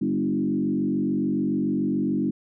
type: tone with frequency modulation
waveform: sine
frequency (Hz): 255.8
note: C4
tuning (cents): -39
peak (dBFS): -21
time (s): 0.01-2.31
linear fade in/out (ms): 10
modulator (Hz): 47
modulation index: 1.6
effects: none